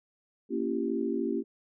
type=chord; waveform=sine; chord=A# diminished seventh; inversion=none; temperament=equal with one note detuned; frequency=233.1 / 277.2 / 338.3 / 392 Hz; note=A#3 / C#4 / E4 / G4; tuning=0 / 0 / +45 / 0 cents; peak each=-33 dBFS; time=0.49-1.44 s; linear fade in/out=50 ms; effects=none